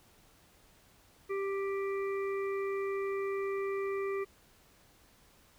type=harmonic tone; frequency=392.9 Hz; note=G4; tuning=4 cents sharp; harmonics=1 / 3 / 5 / 6; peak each=-32 / -42 / -46 / -48 dBFS; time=1.29-4.25 s; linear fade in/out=20 ms; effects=pink hiss -63 dBFS RMS until 5.58 s